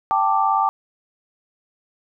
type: chord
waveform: sine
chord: G suspended second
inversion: none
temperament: just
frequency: 784 / 882 / 1176 Hz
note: G5 / A5 / D6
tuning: 0 / +4 / +2 cents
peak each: -20 dBFS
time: 0.11-0.69 s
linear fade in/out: 0 ms
effects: none